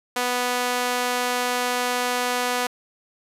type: tone with high-pass filter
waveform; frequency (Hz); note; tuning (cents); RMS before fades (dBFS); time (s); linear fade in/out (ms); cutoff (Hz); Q
sawtooth; 246.9; B3; 0; -24; 0.16-2.67; 5; 630; 0.78
effects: resampled to 32000 Hz